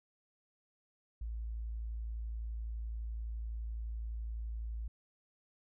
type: tone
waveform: sine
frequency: 55.9 Hz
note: A1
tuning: 28 cents sharp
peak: -37 dBFS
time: 1.21-4.88 s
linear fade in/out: 5 ms
effects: none